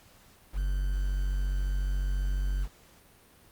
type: tone with quantisation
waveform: triangle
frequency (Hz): 47.17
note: F#1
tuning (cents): +34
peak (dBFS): -24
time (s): 0.53-2.68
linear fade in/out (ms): 50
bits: 8
effects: pink hiss -58 dBFS RMS until 3.51 s + Opus 48 kbps